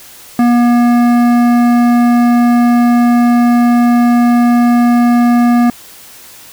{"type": "tone with hard clipping", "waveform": "sine", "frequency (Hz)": 240, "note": "B3", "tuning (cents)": -49, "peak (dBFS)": -8, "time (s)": [0.39, 5.7], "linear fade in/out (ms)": 2, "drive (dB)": 13, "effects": ["white hiss -36 dBFS RMS until 6.52 s"]}